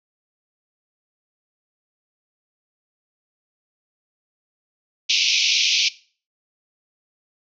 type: band-pass noise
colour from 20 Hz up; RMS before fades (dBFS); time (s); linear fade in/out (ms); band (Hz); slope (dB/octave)
pink; -19; 5.09-5.89; 10; 2300 to 6100; 96
effects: noise-tail reverb RT60 0.4 s tail -19 dB re dry